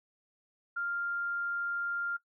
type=tone; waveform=sine; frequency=1396.9 Hz; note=F6; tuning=in tune; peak=-31 dBFS; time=0.76-2.17 s; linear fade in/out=10 ms; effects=noise-tail reverb RT60 0.1 s tail -19 dB re dry